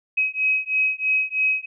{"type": "beating tone pair", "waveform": "sine", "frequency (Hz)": [2540, 2543.1], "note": ["D#7", "D#7"], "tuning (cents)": [35, 37], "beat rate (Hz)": 3.1, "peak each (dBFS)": -22, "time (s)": [0.17, 1.66], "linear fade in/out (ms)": 10, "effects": []}